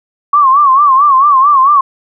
sine tone with vibrato, 1112 Hz, C#6, 5 cents sharp, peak -4 dBFS, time 0.33-1.81 s, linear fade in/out 5 ms, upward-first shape sine, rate 4.5 Hz, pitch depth 120 cents each way, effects none

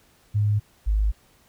sine tone pair in turn, 104.3 / 52.15 Hz, G#2 / G#1, +8 / +8 cents, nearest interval octave, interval 1200 cents, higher first, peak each -18 dBFS, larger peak neither, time 0.34-0.6 / 0.86-1.12 s, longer neither, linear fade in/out 20 ms, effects pink hiss -59 dBFS RMS until 1.48 s

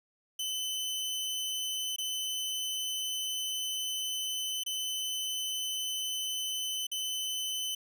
sawtooth tone with dropouts, 3036 Hz, F#7, 44 cents sharp, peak -29 dBFS, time 0.39-7.75 s, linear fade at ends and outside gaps 5 ms, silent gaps 1.962-1.983 / 4.636-4.662 / 6.869-6.915 s, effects none

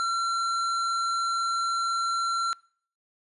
sine tone with hard clipping, 1361 Hz, F6, 45 cents flat, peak -26 dBFS, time 0-2.53 s, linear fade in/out 0 ms, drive 11 dB, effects noise-tail reverb RT60 0.5 s tail -24 dB re dry + resampled to 24000 Hz

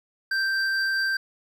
triangle tone pair together, 1568 / 4699 Hz, G6 / D8, 0 / 0 cents, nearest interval octave + perfect fifth, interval 1900 cents, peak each -21 / -30 dBFS, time 0.31-1.17 s, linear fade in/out 5 ms, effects none

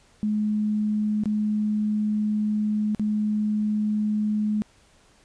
sine tone with dropouts, 211.7 Hz, G#3, 33 cents sharp, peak -21 dBFS, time 0.23-4.62 s, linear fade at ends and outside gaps 0 ms, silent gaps 1.236-1.257 / 2.948-2.996 s, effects pink hiss -58 dBFS RMS until 5.24 s + resampled to 22050 Hz

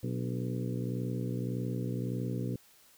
harmonic tone with a mistuned harmonic, 61.74 Hz, B1, in tune, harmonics 2 / 3 / 4 / 5 / 6 / 7 / 8, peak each -34 / -38 / -40 / -42 / -44 / -45 / -46 dBFS, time 0.03-2.56 s, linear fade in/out 5 ms, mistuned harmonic 5, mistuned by -63 cents, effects white hiss -61 dBFS RMS until 2.97 s

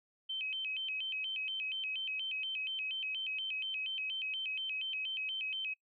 sine tone with vibrato, 2809 Hz, F7, 9 cents sharp, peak -35 dBFS, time 0.29-5.74 s, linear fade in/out 10 ms, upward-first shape square, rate 4.2 Hz, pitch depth 170 cents each way, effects noise-tail reverb RT60 0.1 s tail -24 dB re dry

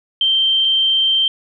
sine tone pair in turn, 3136 / 3136 Hz, G7 / G7, 0 / 0 cents, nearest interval unison, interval 0 cents, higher neither, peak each -12 dBFS, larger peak neither, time 0.21-0.65 / 0.65-1.28 s, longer second, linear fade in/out 2 ms, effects none

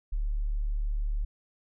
sine tone, 36.71 Hz, D1, in tune, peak -26 dBFS, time 0.12-1.25 s, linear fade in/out 10 ms, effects none

